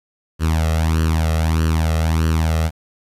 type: tone with flanger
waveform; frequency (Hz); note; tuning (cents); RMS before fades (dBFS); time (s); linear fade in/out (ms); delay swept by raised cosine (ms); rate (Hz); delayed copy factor
sawtooth; 80.2; E2; -47; -17; 0.39-2.71; 50; 0.67 to 1.57; 1.6; +0.75
effects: resampled to 32000 Hz + 8-bit